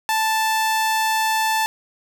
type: tone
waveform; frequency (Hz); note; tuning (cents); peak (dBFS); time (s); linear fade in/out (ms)
sawtooth; 880; A5; 0; -14; 0.09-1.66; 0
effects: none